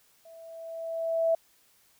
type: tone with level ramp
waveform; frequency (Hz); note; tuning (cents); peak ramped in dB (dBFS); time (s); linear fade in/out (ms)
sine; 658; E5; -3; -48 to -20; 0.25-1.35; 5
effects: white hiss -64 dBFS RMS until 1.99 s